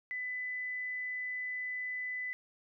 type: tone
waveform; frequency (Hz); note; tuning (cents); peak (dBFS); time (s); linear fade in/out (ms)
sine; 2001; B6; +22; -35; 0.11-2.33; 0
effects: none